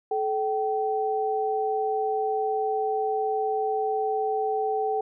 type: tone pair together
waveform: sine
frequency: 432.1 / 770.8 Hz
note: A4 / G5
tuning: -31 / -29 cents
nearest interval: minor seventh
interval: 1002 cents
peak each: -26 dBFS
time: 0.11-5.01 s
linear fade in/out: 5 ms
effects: none